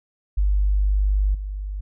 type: tone with level steps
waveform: sine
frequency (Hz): 49.76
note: G1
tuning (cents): +27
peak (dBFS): -16 / -26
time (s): 0.37-1.81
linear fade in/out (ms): 10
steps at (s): 1.34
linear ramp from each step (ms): 10
effects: none